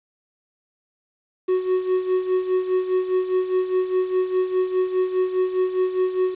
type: tone with tremolo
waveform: triangle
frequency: 370 Hz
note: F#4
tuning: in tune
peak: -14 dBFS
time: 1.48-6.35 s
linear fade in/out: 10 ms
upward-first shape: sine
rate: 4.9 Hz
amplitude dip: 70%
effects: resampled to 8000 Hz + 8-bit